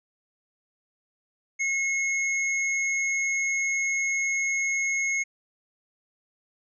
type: tone pair together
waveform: sine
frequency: 2172 / 6490 Hz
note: C#7 / G#8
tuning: -36 / -41 cents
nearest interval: octave + perfect fifth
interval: 1895 cents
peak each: -24 / -32 dBFS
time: 1.59-5.24 s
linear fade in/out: 20 ms
effects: none